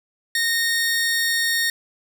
sawtooth tone pair together, 1848 / 4389 Hz, A#6 / C#8, -16 / -18 cents, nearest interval octave + minor third, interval 1498 cents, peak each -16 / -25 dBFS, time 0.35-1.7 s, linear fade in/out 2 ms, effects none

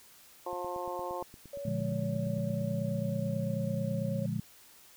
harmonic tone, 177.9 Hz, F3, 32 cents sharp, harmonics 2 / 3 / 4 / 5 / 6, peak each -41 / -39 / -42 / -40 / -42 dBFS, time 0.46-1.23 s, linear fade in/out 5 ms
click train, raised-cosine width 3 ms, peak -37 dBFS, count 19, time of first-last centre 0.53-2.616 s, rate 8.63 Hz
sine tone with pitch glide, 564 to 548.9 Hz, C#5 to C#5, +30 to -17 cents, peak -37 dBFS, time 1.53-4.26 s, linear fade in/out 5 ms, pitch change -47 cents, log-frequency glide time 2.62-3.57 s
sine chord, Bb dominant seventh, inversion none, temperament just, 116.54 / 145.68 / 174.81 / 209.8 Hz, Bb2 / D3 / F3 / Ab3, 0 / -14 / +2 / +18 cents, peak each -36 dBFS, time 1.65-4.4 s, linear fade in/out 5 ms
effects white hiss -57 dBFS RMS until 4.96 s

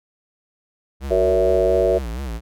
square tone with vibrato, 61.74 Hz, B1, in tune, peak -26 dBFS, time 1-2.41 s, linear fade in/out 50 ms, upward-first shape sine, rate 4.3 Hz, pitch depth 200 cents each way
sine chord, F# dominant seventh, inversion none, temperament equal with one note detuned, 370 / 466.2 / 565 / 659.3 Hz, F#4 / A#4 / C#5 / E5, 0 / 0 / +33 / 0 cents, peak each -20 dBFS, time 1.1-1.99 s, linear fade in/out 20 ms
effects none

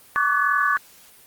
sine tone cluster, 1126 / 1168 / 1494 / 1711 Hz, C#6 / D6 / F#6 / A6, +27 / -10 / +16 / -49 cents, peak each -23 dBFS, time 0.16-0.77 s, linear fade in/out 0 ms, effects white hiss -50 dBFS RMS until 1.26 s + Opus 32 kbps

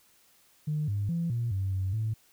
sine tone with pitch steps, 151.4 / 101.8 / 168.7 / 117.8 / 96.3 / 94.7 / 109.9 Hz, D#3 / G#2 / E3 / A#2 / G2 / F#2 / A2, -47 / -34 / +40 / +19 / -30 / +41 / -2 cents, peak -26 dBFS, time 0.67-2.14 s, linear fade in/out 10 ms, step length 210 ms, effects tanh soft clip ceiling -22 dBFS + white hiss -63 dBFS RMS until 2.32 s

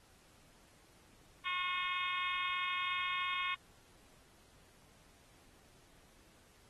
harmonic tone, 361.7 Hz, F#4, 39 cents flat, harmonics 3 / 4 / 5 / 6 / 7 / 8 / 9 / 10, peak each -38 / -49 / -50 / -40 / -42 / -49 / -46 / -48 dBFS, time 1.45-3.55 s, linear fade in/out 10 ms, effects pink hiss -65 dBFS RMS until 6.69 s + AAC 32 kbps

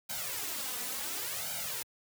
white noise with flanger, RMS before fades -37 dBFS, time 0.09-1.83 s, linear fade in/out 10 ms, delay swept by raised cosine 1.3 to 4.1 ms, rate 0.7 Hz, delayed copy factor +0.95, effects high-pass 80 Hz 12 dB/octave

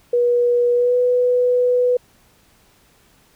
sine tone with pitch glide, 483.5 to 494.5 Hz, B4 to B4, -37 to +2 cents, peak -13 dBFS, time 0.13-1.97 s, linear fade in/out 5 ms, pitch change +39 cents, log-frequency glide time 0.74-0.96 s, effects pink hiss -55 dBFS RMS until 3.35 s

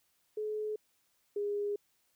sine tone pair in turn, 427.1 / 409.8 Hz, G#4 / G#4, +48 / -23 cents, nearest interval minor second, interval 71 cents, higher first, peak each -33 / -31 dBFS, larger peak second, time 0.37-0.76 / 1.36-1.76 s, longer second, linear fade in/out 5 ms, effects white hiss -74 dBFS RMS until 2.15 s

